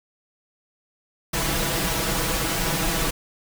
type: noise with comb filter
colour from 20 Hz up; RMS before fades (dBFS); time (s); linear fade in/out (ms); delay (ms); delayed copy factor
pink; -24; 1.33-3.11; 10; 6.1; +0.85
effects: none